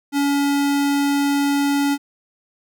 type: tone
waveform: square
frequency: 283 Hz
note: C#4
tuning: 36 cents sharp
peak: -17 dBFS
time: 0.12-1.98 s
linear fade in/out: 50 ms
effects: none